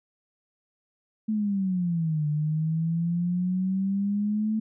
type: exponential two-way sweep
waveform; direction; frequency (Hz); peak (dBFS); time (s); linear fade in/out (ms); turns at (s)
sine; down then up; 220 to 148.5 to 220; -23; 1.28-4.6; 10; 2.27
effects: none